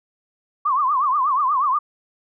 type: tone with vibrato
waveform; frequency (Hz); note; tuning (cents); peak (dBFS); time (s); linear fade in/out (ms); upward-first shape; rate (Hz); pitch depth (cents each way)
sine; 1108.7; C#6; 0; -16; 0.65-1.79; 10; triangle; 8.3; 200
effects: none